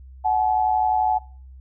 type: tone pair together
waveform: sine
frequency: 744.3 / 856 Hz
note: F#5 / A5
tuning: +10 / -48 cents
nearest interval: major second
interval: 242 cents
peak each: -20 / -20 dBFS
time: 0.24-1.19 s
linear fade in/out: 20 ms
effects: noise-tail reverb RT60 0.5 s tail -25 dB re dry + added 65 Hz sine -40 dBFS peak until 1.6 s